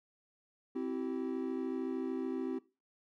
triangle chord, C major, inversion none, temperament equal with one note detuned, 261.6 / 329.6 / 383 Hz, C4 / E4 / G4, 0 / 0 / -40 cents, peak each -35 / -38 / -37 dBFS, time 0.75-2.59 s, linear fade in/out 10 ms, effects noise-tail reverb RT60 0.3 s tail -20 dB re dry

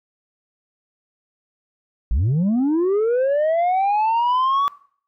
sine linear sweep, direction up, 46.34 to 1146 Hz, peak -13 dBFS, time 2.11-4.68 s, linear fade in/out 0 ms, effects noise-tail reverb RT60 0.5 s tail -21 dB re dry + tanh soft clip ceiling -15 dBFS

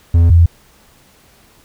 triangle / sine tone pair in turn, 84.5 / 84.5 Hz, E2 / E2, +43 / +43 cents, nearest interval unison, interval 0 cents, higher neither, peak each -4 dBFS, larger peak neither, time 0.14-0.3 / 0.3-0.46 s, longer neither, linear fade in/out 5 ms, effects pink hiss -49 dBFS RMS until 1.64 s

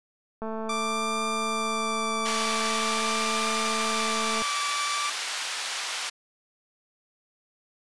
click train, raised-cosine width 1 ms, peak -21 dBFS, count 885, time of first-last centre 0.42-4.42 s, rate 221 Hz
sawtooth tone with vibrato, 1174.7 Hz, D6, in tune, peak -24 dBFS, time 0.69-5.1 s, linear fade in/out 5 ms, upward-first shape triangle, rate 0.44 Hz, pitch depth 23 cents each way
white band-pass noise, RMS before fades -32 dBFS, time 2.25-6.1 s, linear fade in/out 10 ms, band 850 to 5200 Hz, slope 12 dB/octave
effects resampled to 24000 Hz

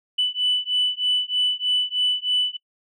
sine beating tone pair, 2983 / 2986.2 Hz, F#7 / F#7, +13 / +15 cents, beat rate 3.2 Hz, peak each -22 dBFS, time 0.18-2.57 s, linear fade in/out 10 ms, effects noise-tail reverb RT60 0.1 s tail -25 dB re dry + tanh soft clip ceiling -13 dBFS

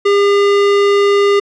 square tone, 403.5 Hz, G#4, 50 cents flat, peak -9 dBFS, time 0.05-1.4 s, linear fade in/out 10 ms, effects low-pass 4000 Hz 12 dB/octave

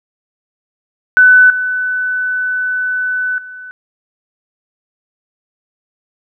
sine tone with level steps, 1500 Hz, F#6, 23 cents sharp, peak -3 / -14 / -28 dBFS, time 1.17-3.71 s, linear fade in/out 0 ms, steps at 1.5 / 3.38 s, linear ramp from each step 2 ms, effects none

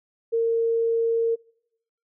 sine tone, 458.6 Hz, A#4, 28 cents flat, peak -19 dBFS, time 0.32-1.36 s, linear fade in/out 20 ms, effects noise-tail reverb RT60 0.8 s tail -25 dB re dry

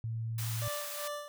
sine tone, 113.3 Hz, A#2, 49 cents flat, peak -33 dBFS, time 0.04-0.68 s, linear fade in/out 0 ms
white high-pass noise, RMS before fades -41 dBFS, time 0.38-1.08 s, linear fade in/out 5 ms, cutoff 720 Hz, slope 24 dB/octave
25% pulse tone with tremolo, 587.3 Hz, D5, in tune, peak -32 dBFS, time 0.62-1.28 s, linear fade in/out 0 ms, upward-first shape sine, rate 2.6 Hz, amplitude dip 70%
effects none

